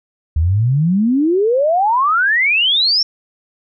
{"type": "exponential sweep", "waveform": "sine", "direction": "up", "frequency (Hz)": [74.1, 5540], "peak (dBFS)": -11, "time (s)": [0.36, 3.03], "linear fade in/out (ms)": 5, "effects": []}